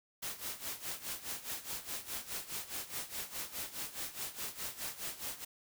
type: noise with tremolo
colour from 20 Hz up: white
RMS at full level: -39 dBFS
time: 0.22-5.45 s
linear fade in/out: 10 ms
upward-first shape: sine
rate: 4.8 Hz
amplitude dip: 80%
effects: none